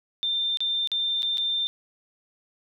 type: tone with dropouts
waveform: sine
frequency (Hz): 3588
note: A7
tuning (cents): +33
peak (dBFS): -23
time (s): 0.23-1.67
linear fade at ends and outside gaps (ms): 0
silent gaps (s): 0.572-0.605 / 0.874-0.917 / 1.222-1.23 / 1.373-1.381
effects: none